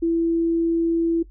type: tone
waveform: sine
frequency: 333 Hz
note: E4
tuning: 18 cents sharp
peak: -17 dBFS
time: 0.02-1.23 s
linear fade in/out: 10 ms
effects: noise-tail reverb RT60 0.1 s tail -17 dB re dry + added 47 Hz sine -42 dBFS peak until 1.3 s